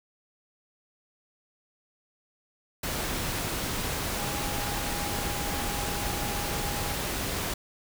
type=tone in noise; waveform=sine; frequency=818 Hz; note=G#5; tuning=26 cents flat; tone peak=-38 dBFS; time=4.17-6.95 s; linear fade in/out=5 ms; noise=pink; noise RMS=-31 dBFS; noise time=2.83-7.54 s; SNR=-10 dB; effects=none